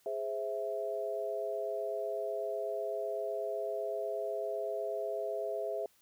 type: chord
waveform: sine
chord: Ab augmented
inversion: none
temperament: equal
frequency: 415.3 / 523.3 / 659.3 Hz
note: Ab4 / C5 / E5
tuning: 0 / 0 / 0 cents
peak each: -38 / -40 / -36 dBFS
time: 0.06-5.86 s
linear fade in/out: 2 ms
effects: white hiss -68 dBFS RMS until 6.01 s